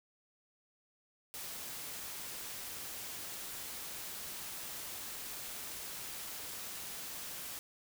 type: noise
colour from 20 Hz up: white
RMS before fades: -44 dBFS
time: 1.34-7.59 s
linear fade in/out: 0 ms
effects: none